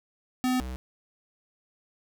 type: tone pair in turn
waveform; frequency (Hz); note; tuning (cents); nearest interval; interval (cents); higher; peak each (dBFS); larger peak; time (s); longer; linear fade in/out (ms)
square; 253.9 / 63.48; B3 / B1; +48 / +48; 2 octaves; 2400; first; -24 / -34; first; 0.44-0.6 / 0.6-0.76; neither; 0
effects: none